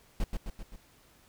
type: noise with echo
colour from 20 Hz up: brown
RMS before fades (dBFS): -28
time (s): 0.2-0.24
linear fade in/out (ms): 2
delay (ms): 130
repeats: 4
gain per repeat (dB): -4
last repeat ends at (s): 0.76
effects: pink hiss -62 dBFS RMS until 1.28 s